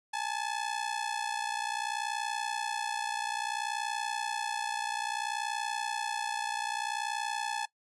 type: ring-modulated tone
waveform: sawtooth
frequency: 860 Hz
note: A5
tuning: 40 cents flat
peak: -25 dBFS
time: 0.13-7.66 s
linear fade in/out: 10 ms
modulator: 30.3 Hz
effects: noise-tail reverb RT60 0.1 s tail -20 dB re dry + resampled to 24000 Hz